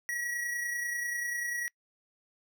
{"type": "tone with amplitude modulation", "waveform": "square", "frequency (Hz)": 1919, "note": "A#6", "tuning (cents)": 50, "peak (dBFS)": -31, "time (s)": [0.09, 1.68], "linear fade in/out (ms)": 0, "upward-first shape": "sine", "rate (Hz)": 30.2, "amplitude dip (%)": 35, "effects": ["noise-tail reverb RT60 0.1 s tail -26 dB re dry"]}